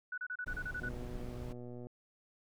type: tone bursts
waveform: sine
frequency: 1480 Hz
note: F#6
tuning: in tune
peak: -37 dBFS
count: 9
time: 0.12-0.89 s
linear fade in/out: 5 ms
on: 58 ms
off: 31 ms
type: noise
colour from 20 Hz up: brown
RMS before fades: -44 dBFS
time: 0.46-1.53 s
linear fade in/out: 10 ms
type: click train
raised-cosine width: 2 ms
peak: -35 dBFS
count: 129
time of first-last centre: 0.82-1.869 s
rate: 122 Hz
effects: none